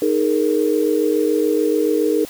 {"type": "chord", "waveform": "sine", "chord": "D# suspended fourth", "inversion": "none", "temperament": "equal with one note detuned", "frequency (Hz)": [311.1, 419.2, 466.2], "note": ["D#4", "G#4", "A#4"], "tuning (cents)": [0, 16, 0], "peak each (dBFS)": -19, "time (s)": [0.02, 2.25], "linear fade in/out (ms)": 2, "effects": ["white hiss -38 dBFS RMS until 2.29 s"]}